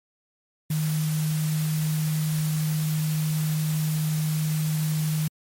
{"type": "tone in noise", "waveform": "sine", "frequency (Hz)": 154.9, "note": "D#3", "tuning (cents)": -7, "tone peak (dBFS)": -22, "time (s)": [0.7, 5.28], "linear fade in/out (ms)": 5, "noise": "white", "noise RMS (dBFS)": -36, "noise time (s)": [0.7, 5.28], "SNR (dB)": 11, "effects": ["MP3 64 kbps"]}